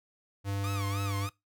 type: tone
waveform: square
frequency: 99.4 Hz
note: G2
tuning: 25 cents sharp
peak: -31 dBFS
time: 0.44-1.3 s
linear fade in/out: 50 ms
type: tone with vibrato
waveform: sawtooth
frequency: 1170 Hz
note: D6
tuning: 7 cents flat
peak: -34 dBFS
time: 0.64-1.29 s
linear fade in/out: 0 ms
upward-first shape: sine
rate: 3.3 Hz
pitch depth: 180 cents each way
effects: noise-tail reverb RT60 0.2 s tail -22 dB re dry